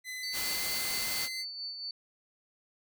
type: tone with pitch glide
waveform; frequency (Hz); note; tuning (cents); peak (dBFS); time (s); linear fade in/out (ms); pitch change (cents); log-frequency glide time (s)
sawtooth; 2019 to 2061; B6 to C7; +38 to -27; -34; 0.04-1.45; 50; +35; 0.27-0.59
type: tone with tremolo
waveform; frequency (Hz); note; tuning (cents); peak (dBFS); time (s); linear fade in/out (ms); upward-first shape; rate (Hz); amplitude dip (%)
sine; 4500; C#8; +25; -35; 0.23-1.91; 2; sine; 4.4; 45
type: noise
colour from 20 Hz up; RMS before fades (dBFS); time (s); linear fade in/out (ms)
white; -35; 0.32-1.29; 50
effects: none